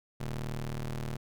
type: ring-modulated tone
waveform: 35% pulse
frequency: 77.78 Hz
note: D#2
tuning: in tune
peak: -29 dBFS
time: 0.2-1.17 s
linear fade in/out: 10 ms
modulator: 58.3 Hz
effects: none